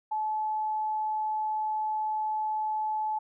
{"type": "tone", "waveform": "sine", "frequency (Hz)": 862, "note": "A5", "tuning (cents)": -36, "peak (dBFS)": -27, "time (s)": [0.11, 3.19], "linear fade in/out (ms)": 10, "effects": []}